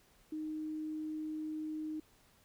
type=tone; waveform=sine; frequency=310 Hz; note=D#4; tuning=6 cents flat; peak=-37 dBFS; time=0.32-2 s; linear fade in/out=5 ms; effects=pink hiss -67 dBFS RMS until 2.44 s